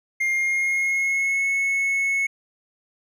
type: tone with pitch glide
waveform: triangle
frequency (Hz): 2119 to 2196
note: C7 to C#7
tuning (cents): +21 to -17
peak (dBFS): -18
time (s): 0.2-2.27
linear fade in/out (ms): 10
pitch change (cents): +62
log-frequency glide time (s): 0.31-1.47
effects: none